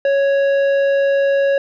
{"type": "tone with tanh clipping", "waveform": "sine", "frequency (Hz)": 554.4, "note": "C#5", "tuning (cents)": 0, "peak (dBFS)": -14, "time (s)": [0.05, 1.58], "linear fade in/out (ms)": 2, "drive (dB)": 10, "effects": []}